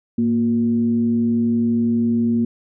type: tone with frequency modulation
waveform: sine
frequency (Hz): 233.1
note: A#3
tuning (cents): 0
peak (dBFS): -15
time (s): 0.18-2.45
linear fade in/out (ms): 5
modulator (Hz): 128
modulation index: 0.39
effects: none